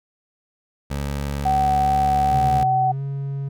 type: tone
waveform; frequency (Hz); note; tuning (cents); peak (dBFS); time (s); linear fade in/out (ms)
20% pulse; 70.7; C#2; +35; -19; 0.9-2.64; 10
type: tone with vibrato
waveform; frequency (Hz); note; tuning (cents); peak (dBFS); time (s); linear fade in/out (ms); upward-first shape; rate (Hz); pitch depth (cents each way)
sine; 755; F#5; +35; -16; 1.45-2.92; 10; sine; 2.5; 9
type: tone with pitch glide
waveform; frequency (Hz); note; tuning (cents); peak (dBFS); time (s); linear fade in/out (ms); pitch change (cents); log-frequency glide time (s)
triangle; 130.81 to 138.43; C3 to C#3; 0 to -2; -22; 2.31-3.49; 10; +98; 2.83-3.02
effects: none